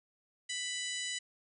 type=harmonic tone; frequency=991 Hz; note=B5; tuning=6 cents sharp; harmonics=2 / 3 / 4 / 5 / 6 / 7 / 8 / 9; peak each=-41 / -41 / -43 / -48 / -49 / -43 / -46 / -48 dBFS; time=0.49-1.19 s; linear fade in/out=10 ms; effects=none